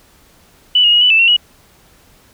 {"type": "tone with pitch steps", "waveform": "sine", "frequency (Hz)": [2972, 2868, 2893, 2975, 2641, 2726, 2913], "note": ["F#7", "F7", "F#7", "F#7", "E7", "F7", "F#7"], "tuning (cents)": [7, 45, -40, 9, 3, -43, -28], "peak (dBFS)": -7, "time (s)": [0.75, 1.366], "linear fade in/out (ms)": 5, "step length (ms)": 88, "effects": ["pink hiss -49 dBFS RMS until 2.33 s"]}